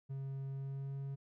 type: tone with pitch glide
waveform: triangle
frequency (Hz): 135.9 to 137.64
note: C#3 to C#3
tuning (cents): -34 to -12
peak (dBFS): -37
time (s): 0.09-1.16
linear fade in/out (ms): 20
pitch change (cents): +22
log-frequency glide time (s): 0.49-0.96
effects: none